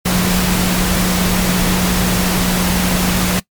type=tone in noise; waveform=sine; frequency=181.9 Hz; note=F#3; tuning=29 cents flat; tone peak=-15 dBFS; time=0.05-3.4 s; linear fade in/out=10 ms; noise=pink; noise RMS=-17 dBFS; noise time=0.05-3.4 s; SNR=-1 dB; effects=noise-tail reverb RT60 0.1 s tail -21 dB re dry + MP3 96 kbps